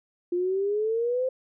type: exponential sweep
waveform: sine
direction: up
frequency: 347.8 to 524 Hz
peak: -23 dBFS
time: 0.32-1.29 s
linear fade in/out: 5 ms
effects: none